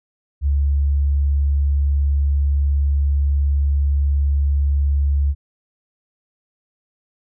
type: tone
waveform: sine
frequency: 70.7 Hz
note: C#2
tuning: 35 cents sharp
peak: -14 dBFS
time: 0.41-5.35 s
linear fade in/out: 50 ms
effects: none